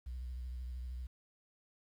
sine tone with vibrato, 62.3 Hz, B1, 16 cents sharp, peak -38 dBFS, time 0.06-1.07 s, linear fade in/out 10 ms, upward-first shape triangle, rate 13 Hz, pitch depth 81 cents each way, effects tanh soft clip ceiling -37 dBFS + 11-bit

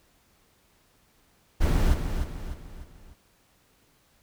brown noise with echo, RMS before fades -21 dBFS, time 1.6-1.95 s, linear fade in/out 20 ms, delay 300 ms, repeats 4, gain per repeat -7 dB, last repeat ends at 3.15 s, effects pink hiss -64 dBFS RMS until 4.22 s

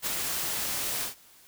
white noise with ADSR envelope, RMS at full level -28 dBFS, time 0.02-1.15 s, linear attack 46 ms, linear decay 10 ms, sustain -3 dB, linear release 120 ms, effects white hiss -56 dBFS RMS until 1.47 s

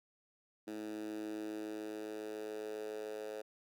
10% pulse tone with high-pass filter sweep, 107.2 Hz, A2, 45 cents flat, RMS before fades -43 dBFS, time 0.67-3.42 s, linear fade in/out 10 ms, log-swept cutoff 280 to 480 Hz, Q 4.4, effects none

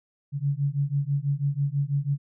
sine beating tone pair, 138.59 / 144.69 Hz, C#3 / D3, 0 / -25 cents, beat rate 6.1 Hz, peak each -26 dBFS, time 0.32-2.18 s, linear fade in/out 50 ms, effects none

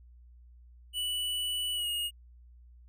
square tone with pitch glide, 2960 to 2866 Hz, F#7 to F7, 0 to +44 cents, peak -31 dBFS, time 0.93-2.11 s, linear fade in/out 50 ms, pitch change -56 cents, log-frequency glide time 1.74-1.88 s, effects added 60 Hz sine -52 dBFS peak until 2.88 s

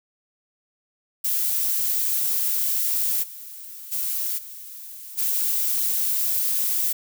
violet noise with level steps, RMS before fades -23 / -39 / -26 / -39 / -23 dBFS, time 1.24-6.93 s, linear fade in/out 10 ms, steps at 3.22 / 3.91 / 4.37 / 5.17 s, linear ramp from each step 20 ms, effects none

